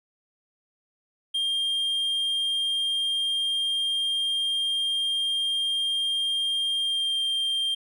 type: tone with pitch glide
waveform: triangle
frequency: 3204 to 3182 Hz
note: G7 to G7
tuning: +37 to +25 cents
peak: -22 dBFS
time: 1.34-7.75 s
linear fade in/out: 10 ms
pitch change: -12 cents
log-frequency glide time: 6.78-7.2 s
effects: none